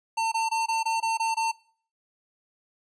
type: tone bursts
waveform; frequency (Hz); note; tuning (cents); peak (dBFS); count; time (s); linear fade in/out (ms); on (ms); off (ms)
square; 901; A5; +41; -24; 8; 0.17-1.517; 10; 150; 21
effects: noise-tail reverb RT60 0.5 s tail -22 dB re dry + resampled to 22050 Hz